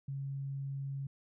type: tone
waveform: sine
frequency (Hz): 137.6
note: C#3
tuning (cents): -12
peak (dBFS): -36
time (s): 0.08-1.07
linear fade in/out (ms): 5
effects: none